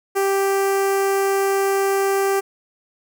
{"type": "tone with notch filter", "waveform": "sawtooth", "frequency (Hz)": 392, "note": "G4", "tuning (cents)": 0, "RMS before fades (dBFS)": -19, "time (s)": [0.15, 2.41], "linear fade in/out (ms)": 20, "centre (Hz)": 3700, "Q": 0.95, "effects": []}